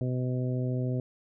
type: harmonic tone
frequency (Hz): 126.6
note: B2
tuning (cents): +43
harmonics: 1 / 2 / 3 / 4 / 5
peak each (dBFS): -28 / -34 / -38 / -40 / -42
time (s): 0.01-1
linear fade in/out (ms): 2
effects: none